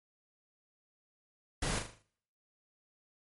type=noise with echo; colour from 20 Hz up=pink; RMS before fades=-34 dBFS; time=1.62-1.79 s; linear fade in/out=5 ms; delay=39 ms; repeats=6; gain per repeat=-6 dB; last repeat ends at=2.024 s; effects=noise-tail reverb RT60 0.7 s tail -26 dB re dry + MP3 48 kbps